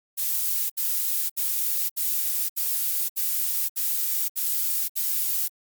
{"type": "noise bursts", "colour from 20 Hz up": "violet", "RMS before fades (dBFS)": -25, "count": 9, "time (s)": [0.17, 5.484], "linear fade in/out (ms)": 20, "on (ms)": 530, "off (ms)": 68, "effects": ["Opus 48 kbps"]}